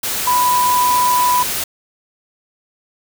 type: tone in noise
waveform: sine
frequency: 990 Hz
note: B5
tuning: 4 cents sharp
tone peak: -12 dBFS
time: 0.27-1.43 s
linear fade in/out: 5 ms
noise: white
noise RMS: -21 dBFS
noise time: 0.03-1.64 s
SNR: +6 dB
effects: none